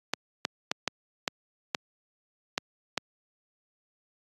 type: clicks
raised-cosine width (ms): 0.2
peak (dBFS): -8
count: 8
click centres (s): 0.136 / 0.451 / 0.715 / 0.877 / 1.278 / 1.748 / 2.579 / 2.977
effects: high-pass 150 Hz 12 dB/octave + AAC 32 kbps